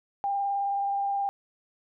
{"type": "tone with vibrato", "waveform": "sine", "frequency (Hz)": 798, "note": "G5", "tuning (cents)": 31, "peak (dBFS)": -25, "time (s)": [0.24, 1.29], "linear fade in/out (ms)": 0, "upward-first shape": "triangle", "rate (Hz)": 19, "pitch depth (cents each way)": 18, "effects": []}